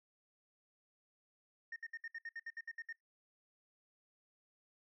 sine tone bursts, 1835 Hz, A#6, 28 cents flat, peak -40 dBFS, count 12, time 1.72-2.927 s, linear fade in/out 5 ms, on 41 ms, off 65 ms, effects noise-tail reverb RT60 0.2 s tail -26 dB re dry + tanh soft clip ceiling -40 dBFS

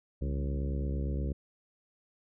harmonic tone with a mistuned harmonic, 68.6 Hz, C#2, 17 cents flat, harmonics 1 / 2 / 3 / 4 / 5 / 6 / 7 / 8, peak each -31 / -37 / -41 / -43 / -45 / -47 / -48 / -49 dBFS, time 0.21-1.33 s, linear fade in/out 10 ms, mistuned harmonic 2, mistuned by +90 cents, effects none

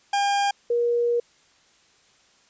40% pulse / sine tone pair in turn, 804 / 475.7 Hz, G5 / A#4, +44 / +35 cents, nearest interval major sixth, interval 909 cents, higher first, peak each -19 dBFS, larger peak neither, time 0.13-0.51 / 0.7-1.2 s, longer second, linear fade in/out 5 ms, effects white hiss -59 dBFS RMS until 2.49 s + resampled to 16000 Hz

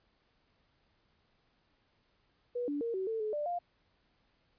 sine tone with pitch steps, 487 / 289.3 / 464.4 / 378.8 / 447.2 / 428.6 / 592 / 701 Hz, B4 / D4 / A#4 / F#4 / A4 / A4 / D5 / F5, -24 / -26 / -7 / +41 / +28 / -45 / +14 / +6 cents, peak -32 dBFS, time 2.55-3.59 s, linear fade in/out 10 ms, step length 130 ms, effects pink hiss -73 dBFS RMS until 4.58 s + resampled to 11025 Hz

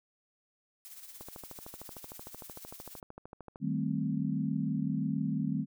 blue noise with tremolo, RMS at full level -47 dBFS, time 0.85-3 s, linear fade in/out 0 ms, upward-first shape sine, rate 17 Hz, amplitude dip 55%
click train, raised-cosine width 1 ms, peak -31 dBFS, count 32, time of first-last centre 1.21-3.558 s, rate 13.2 Hz
sine chord, A half-diminished seventh, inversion second, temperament equal with one note detuned, 155.56 / 193.97 / 220 / 261.6 Hz, Eb3 / G3 / A3 / C4, 0 / -18 / 0 / 0 cents, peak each -34 / -35 / -35 / -35 dBFS, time 3.6-5.66 s, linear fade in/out 50 ms
effects none

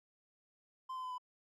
triangle tone with pitch steps, 1038 / 1025.5 / 1013.1 / 1000.9 Hz, C6 / C6 / B5 / B5, -14 / -35 / +44 / +23 cents, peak -38 dBFS, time 0.89-1.182 s, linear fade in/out 10 ms, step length 73 ms, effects none

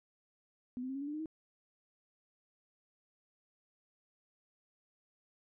sine tone with pitch steps, 248.8 / 257.6 / 266.7 / 276.1 / 285.8 / 295.9 / 306.3 / 317.1 Hz, B3 / C4 / C4 / C#4 / D4 / D4 / D#4 / D#4, +13 / -27 / +33 / -7 / -47 / +13 / -27 / +33 cents, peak -37 dBFS, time 0.77-1.258 s, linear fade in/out 0 ms, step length 61 ms, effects none

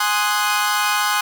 sawtooth chord, Ab dominant seventh, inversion none, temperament equal, 830.6 / 1046.5 / 1244.5 / 1480 Hz, Ab5 / C6 / Eb6 / Gb6, 0 / 0 / 0 / 0 cents, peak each -19 dBFS, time 0-1.21 s, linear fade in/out 5 ms, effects none

